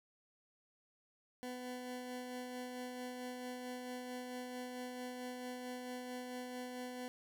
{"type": "tone with tremolo", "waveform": "20% pulse", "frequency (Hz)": 250, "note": "B3", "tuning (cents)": 21, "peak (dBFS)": -37, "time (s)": [1.43, 7.08], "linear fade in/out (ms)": 0, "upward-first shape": "sine", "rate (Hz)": 4.5, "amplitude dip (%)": 30, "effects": []}